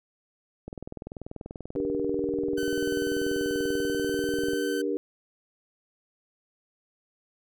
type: click train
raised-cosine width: 2 ms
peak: -24 dBFS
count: 80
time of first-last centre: 0.68-4.534 s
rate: 20.5 Hz
type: chord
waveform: sine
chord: G minor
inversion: second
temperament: equal with one note detuned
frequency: 293.7 / 392 / 470.2 Hz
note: D4 / G4 / Bb4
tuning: 0 / 0 / +15 cents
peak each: -30 dBFS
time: 1.76-4.97 s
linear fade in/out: 0 ms
type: tone with pitch glide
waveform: sawtooth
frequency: 1522 to 1532.6 Hz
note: F#6 to G6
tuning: +48 to -40 cents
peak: -31 dBFS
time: 2.57-4.82 s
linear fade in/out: 10 ms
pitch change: +12 cents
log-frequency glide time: 3.71-4.23 s
effects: none